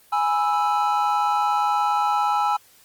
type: chord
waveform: triangle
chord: E major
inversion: first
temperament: equal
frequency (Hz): 830.6 / 987.8 / 1318.5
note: G#5 / B5 / E6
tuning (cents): 0 / 0 / 0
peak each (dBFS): -19 / -24 / -22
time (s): 0.12-2.57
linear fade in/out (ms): 10
effects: white hiss -54 dBFS RMS until 2.84 s + Opus 24 kbps